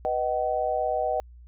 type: chord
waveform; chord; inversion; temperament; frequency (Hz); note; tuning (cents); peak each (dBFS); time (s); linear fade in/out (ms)
sine; B major; none; equal with one note detuned; 493.9 / 622.3 / 759; B4 / D#5 / F#5; 0 / 0 / +44; -30 / -27 / -27; 0.05-1.2; 0
effects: added 60 Hz sine -45 dBFS peak until 1.47 s